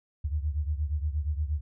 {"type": "beating tone pair", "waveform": "sine", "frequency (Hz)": [72.9, 81.4], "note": ["D2", "E2"], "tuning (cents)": [-12, -21], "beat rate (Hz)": 8.5, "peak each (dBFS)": [-28, -32], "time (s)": [0.24, 1.61], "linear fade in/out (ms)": 10, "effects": []}